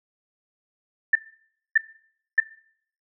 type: tone bursts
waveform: sine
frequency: 1781 Hz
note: A6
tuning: 21 cents sharp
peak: -13 dBFS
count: 3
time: 1.13-2.402 s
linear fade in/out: 5 ms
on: 24 ms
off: 600 ms
effects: noise-tail reverb RT60 0.6 s tail -19 dB re dry